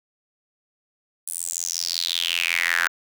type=tone with high-pass filter sweep; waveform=sawtooth; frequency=85.4 Hz; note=F2; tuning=38 cents flat; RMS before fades=-25 dBFS; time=1.27-2.88 s; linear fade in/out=5 ms; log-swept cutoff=10000 to 1500 Hz; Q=5.6; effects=none